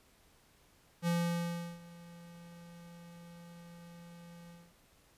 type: tone with ADSR envelope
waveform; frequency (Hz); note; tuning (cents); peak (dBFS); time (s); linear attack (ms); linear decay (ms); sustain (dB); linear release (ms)
square; 171.2; F3; -34; -29; 1.02-4.74; 54; 710; -22; 240
effects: pink hiss -66 dBFS RMS until 5.17 s + resampled to 32000 Hz